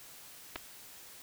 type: clicks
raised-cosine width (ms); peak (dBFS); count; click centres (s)
0.3; -22; 2; 0.558 / 0.561
effects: white hiss -52 dBFS RMS until 1.22 s